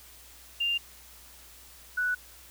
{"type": "tone pair in turn", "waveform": "sine", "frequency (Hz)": [2794, 1480.1], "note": ["F7", "F#6"], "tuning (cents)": [0, 0], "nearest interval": "major seventh", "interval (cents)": 1100, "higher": "first", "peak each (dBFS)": -25, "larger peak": "neither", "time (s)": [[0.6, 0.78], [1.97, 2.15]], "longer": "neither", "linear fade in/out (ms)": 10, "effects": ["added 60 Hz sine -57 dBFS peak until 2.5 s", "white hiss -52 dBFS RMS until 2.5 s"]}